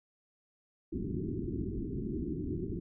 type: low-pass noise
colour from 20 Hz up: white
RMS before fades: -36 dBFS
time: 0.92-2.8 s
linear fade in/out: 10 ms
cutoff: 390 Hz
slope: 96 dB/octave
effects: none